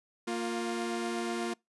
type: tone pair together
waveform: sawtooth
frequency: 232 / 352.1 Hz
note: A#3 / F4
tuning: -8 / +14 cents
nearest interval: perfect fifth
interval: 722 cents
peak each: -31 / -30 dBFS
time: 0.27-1.54 s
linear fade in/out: 10 ms
effects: noise-tail reverb RT60 0.2 s tail -26 dB re dry + resampled to 24000 Hz